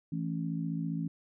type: chord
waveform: sine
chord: A major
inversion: second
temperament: just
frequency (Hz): 165 / 220 / 275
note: E3 / A3 / C#4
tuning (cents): +2 / 0 / -14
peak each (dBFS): -33 / -39 / -37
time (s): 0.12-1.08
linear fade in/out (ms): 5
effects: none